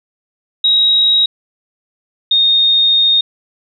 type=tone pair in turn; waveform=sine; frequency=3812 / 3693 Hz; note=A#7 / A#7; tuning=+38 / -17 cents; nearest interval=minor second; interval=55 cents; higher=first; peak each=-8 dBFS; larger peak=neither; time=0.64-1.26 / 2.31-3.21 s; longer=second; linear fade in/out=5 ms; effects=none